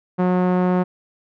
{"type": "tone with low-pass filter", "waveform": "sawtooth", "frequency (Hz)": 181.5, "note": "F#3", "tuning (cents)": -33, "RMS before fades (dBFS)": -18, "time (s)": [0.18, 0.84], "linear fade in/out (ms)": 20, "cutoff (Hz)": 1100, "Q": 0.93, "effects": []}